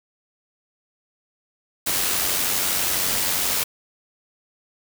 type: noise with amplitude modulation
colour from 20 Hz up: white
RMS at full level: -21 dBFS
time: 1.86-3.64 s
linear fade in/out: 10 ms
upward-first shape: sine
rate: 92.3 Hz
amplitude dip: 35%
effects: none